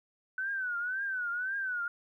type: tone with vibrato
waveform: sine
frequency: 1502 Hz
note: F#6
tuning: 26 cents sharp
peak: -31 dBFS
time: 0.38-1.88 s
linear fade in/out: 2 ms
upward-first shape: triangle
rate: 1.9 Hz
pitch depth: 140 cents each way
effects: 12-bit